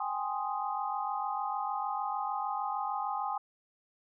sine chord, Ab major seventh, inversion third, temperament equal, 784 / 830.6 / 1046.5 / 1244.5 Hz, G5 / Ab5 / C6 / Eb6, 0 / 0 / 0 / 0 cents, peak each -37 / -35 / -38 / -38 dBFS, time 0-3.38 s, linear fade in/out 5 ms, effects none

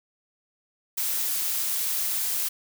blue noise, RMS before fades -27 dBFS, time 0.97-2.49 s, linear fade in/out 10 ms, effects none

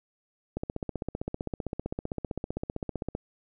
click train, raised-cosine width 2 ms, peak -18 dBFS, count 41, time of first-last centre 0.57-3.151 s, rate 15.5 Hz, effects none

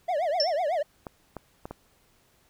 triangle tone with vibrato, 650 Hz, E5, 24 cents flat, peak -22 dBFS, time 0.08-0.83 s, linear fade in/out 10 ms, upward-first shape triangle, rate 8 Hz, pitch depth 280 cents each way
sine tone with exponential decay, 5390 Hz, E8, 38 cents sharp, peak -19 dBFS, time 0.4-0.59 s, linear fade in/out 1 ms, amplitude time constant 40 ms
clicks, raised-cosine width 1 ms, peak -22 dBFS, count 4, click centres 1.068 / 1.367 / 1.655 / 1.71 s
effects pink hiss -64 dBFS RMS until 2.49 s

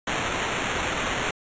blue noise with sample-and-hold, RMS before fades -27 dBFS, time 0.07-1.31 s, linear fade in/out 5 ms, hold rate 4900 Hz, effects resampled to 16000 Hz

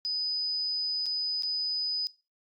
sine tone with dropouts, 4991 Hz, D#8, 5 cents sharp, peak -28 dBFS, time 0.05-2.07 s, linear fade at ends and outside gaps 0 ms, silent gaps 1.058-1.064 / 1.423-1.433 s, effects noise-tail reverb RT60 0.3 s tail -20 dB re dry + Opus 48 kbps

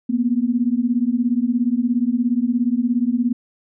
sine beating tone pair, 233.1 / 250.1 Hz, A#3 / B3, 0 / +22 cents, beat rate 17 Hz, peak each -19 dBFS, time 0.09-3.33 s, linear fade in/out 10 ms, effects none

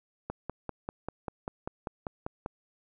click train, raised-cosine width 1 ms, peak -20 dBFS, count 12, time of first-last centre 0.3-2.461 s, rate 5.09 Hz, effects none

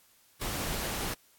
pink noise, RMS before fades -34 dBFS, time 0.41-1.14 s, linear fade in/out 5 ms, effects white hiss -63 dBFS RMS until 1.38 s + AAC 64 kbps

